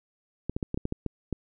clicks, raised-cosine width 3 ms, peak -16 dBFS, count 9, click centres 0.496 / 0.565 / 0.628 / 0.744 / 0.775 / 0.854 / 0.924 / 1.063 / 1.327 s, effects none

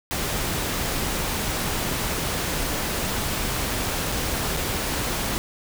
pink noise with dropouts, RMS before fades -26 dBFS, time 0.11-5.38 s, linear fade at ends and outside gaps 0 ms, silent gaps 4.119-4.123 / 4.566-4.571 s, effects none

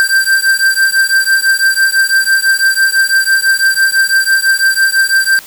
square beating tone pair, 1568 / 1574 Hz, G6 / G6, 0 / +7 cents, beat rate 6 Hz, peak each -12 dBFS, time 0-5.39 s, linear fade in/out 0 ms, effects white hiss -34 dBFS RMS until 5.46 s

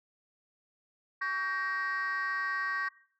sine chord, G diminished, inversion second, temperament just, 1128.9 / 1568 / 1881.6 Hz, Db6 / G6 / Bb6, +31 / 0 / +16 cents, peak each -33 dBFS, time 1.21-2.89 s, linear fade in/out 10 ms, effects noise-tail reverb RT60 0.5 s tail -18 dB re dry + tanh soft clip ceiling -26 dBFS

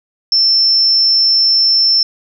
sine tone, 5350 Hz, E8, 25 cents sharp, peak -8 dBFS, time 0.32-2.03 s, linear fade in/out 2 ms, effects none

